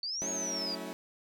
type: linear two-way sweep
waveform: sine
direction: up then down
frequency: 4460 to 6645 to 4704 Hz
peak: -33 dBFS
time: 0.03-0.75 s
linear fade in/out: 2 ms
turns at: 0.3 s
type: chord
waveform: 20% pulse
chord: F# minor seventh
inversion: none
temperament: equal with one note detuned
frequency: 185 / 220 / 277.2 / 322.5 Hz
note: F#3 / A3 / C#4 / E4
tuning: 0 / 0 / 0 / -38 cents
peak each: -39 dBFS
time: 0.22-0.93 s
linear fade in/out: 0 ms
effects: none